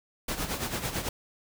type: noise with tremolo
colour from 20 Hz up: pink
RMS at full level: -30 dBFS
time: 0.28-1.09 s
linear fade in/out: 5 ms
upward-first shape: sine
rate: 9 Hz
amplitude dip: 65%
effects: none